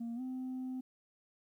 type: tone with pitch glide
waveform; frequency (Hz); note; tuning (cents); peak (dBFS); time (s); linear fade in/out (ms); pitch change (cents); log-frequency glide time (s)
sine; 233.1 to 257.2; A#3 to C4; 0 to -30; -35; 0-0.81; 10; +170; 0.15-0.21
effects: tanh soft clip ceiling -36 dBFS + 12-bit